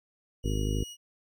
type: tone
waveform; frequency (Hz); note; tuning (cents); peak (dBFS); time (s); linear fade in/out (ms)
25% pulse; 2900; F#7; -35; -38; 0.43-0.97; 50
type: harmonic tone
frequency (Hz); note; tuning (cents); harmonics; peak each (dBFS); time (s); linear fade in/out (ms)
51.91; G#1; 0; 1 / 2 / 3 / 4 / 5 / 6 / 7 / 8 / 9; -29 / -32 / -37 / -41 / -37 / -42 / -39 / -44 / -41; 0.44-0.84; 5
effects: none